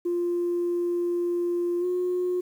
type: tone with pitch glide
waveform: sine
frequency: 348.8 to 360.5 Hz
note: F4 to F#4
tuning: -2 to -45 cents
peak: -22 dBFS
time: 0.05-2.41 s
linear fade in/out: 10 ms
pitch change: +57 cents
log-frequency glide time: 1.8-1.85 s
effects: tanh soft clip ceiling -20 dBFS + 9-bit